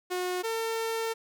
sawtooth tone pair in turn, 362.6 / 451.6 Hz, F#4 / A4, -35 / +45 cents, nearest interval major third, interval 380 cents, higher second, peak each -25 dBFS, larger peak neither, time 0.1-0.43 / 0.43-1.14 s, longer second, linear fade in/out 20 ms, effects none

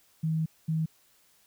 sine tone bursts at uneven times, 159.5 Hz, D#3, 43 cents sharp, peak -25 dBFS, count 2, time 0.23-0.46 / 0.68-0.86 s, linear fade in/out 10 ms, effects white hiss -64 dBFS RMS until 1.46 s

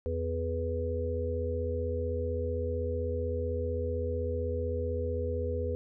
harmonic tone with a mistuned harmonic, 83.5 Hz, E2, 23 cents sharp, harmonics 1 / 3 / 5 / 6, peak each -32 / -41 / -37 / -34 dBFS, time 0.06-5.75 s, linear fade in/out 0 ms, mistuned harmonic 6, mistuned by -27 cents, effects none

